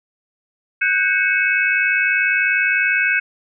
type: tone cluster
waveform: sine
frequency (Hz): 1494 / 1594 / 2217 / 2574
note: F#6 / G6 / C#7 / E7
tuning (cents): +16 / +28 / 0 / -42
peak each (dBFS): -20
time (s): 0.81-3.2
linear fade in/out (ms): 10
effects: none